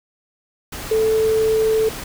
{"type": "tone in noise", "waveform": "sine", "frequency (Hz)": 440, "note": "A4", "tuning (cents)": 0, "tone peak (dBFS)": -14, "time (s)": [0.91, 1.89], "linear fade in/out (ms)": 5, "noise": "pink", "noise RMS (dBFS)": -31, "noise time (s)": [0.72, 2.04], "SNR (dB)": 14, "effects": []}